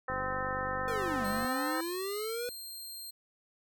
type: harmonic tone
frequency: 258.2 Hz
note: C4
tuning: 23 cents flat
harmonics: 2 / 3 / 4 / 5 / 6 / 7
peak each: -38 / -40 / -40 / -37 / -44 / -39 dBFS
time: 0.08-1.81 s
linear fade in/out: 5 ms
type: click train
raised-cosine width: 3 ms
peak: -30 dBFS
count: 67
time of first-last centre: 0.1-1.447 s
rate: 49 Hz
type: linear two-way sweep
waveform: square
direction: down then up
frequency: 493.9 to 197.4 to 493.9 Hz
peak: -35 dBFS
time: 0.88-2.49 s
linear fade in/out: 0 ms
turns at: 1.26 s
type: tone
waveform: 15% pulse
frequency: 4186 Hz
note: C8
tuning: in tune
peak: -35 dBFS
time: 1.24-3.11 s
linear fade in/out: 10 ms
effects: none